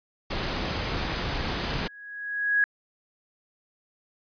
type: noise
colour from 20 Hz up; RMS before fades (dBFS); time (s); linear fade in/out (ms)
pink; -29; 0.3-1.88; 10
type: tone with exponential growth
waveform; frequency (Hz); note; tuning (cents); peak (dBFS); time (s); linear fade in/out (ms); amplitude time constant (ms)
sine; 1661.2; G#6; 0; -17; 1.58-2.64; 1; 230
effects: resampled to 11025 Hz